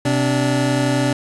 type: tone pair together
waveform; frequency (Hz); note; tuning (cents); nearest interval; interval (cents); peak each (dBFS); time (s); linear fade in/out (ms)
25% pulse; 129.2 / 290; C3 / D4; -21 / -22; octave + major second; 1399; -15; 0.05-1.13; 5
effects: resampled to 24000 Hz + 7-bit